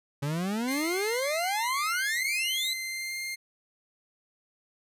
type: exponential sweep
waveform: 40% pulse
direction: up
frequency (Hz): 137.3 to 4152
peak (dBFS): -27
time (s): 0.22-2.74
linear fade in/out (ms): 10
type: tone with vibrato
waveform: sawtooth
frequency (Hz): 2093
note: C7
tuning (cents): 0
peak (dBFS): -29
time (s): 0.67-3.36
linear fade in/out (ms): 20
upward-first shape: sine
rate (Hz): 0.86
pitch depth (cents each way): 15
type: noise with exponential decay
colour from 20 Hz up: blue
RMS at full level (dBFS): -40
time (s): 0.71-2.69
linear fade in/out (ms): 2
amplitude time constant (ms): 430
effects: resampled to 32000 Hz